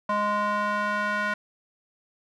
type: tone with band-pass filter sweep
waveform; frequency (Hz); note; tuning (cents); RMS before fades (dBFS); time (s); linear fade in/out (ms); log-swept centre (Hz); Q
square; 207.7; G#3; 0; -26; 0.09-1.34; 5; 1000 to 1500; 2.6
effects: none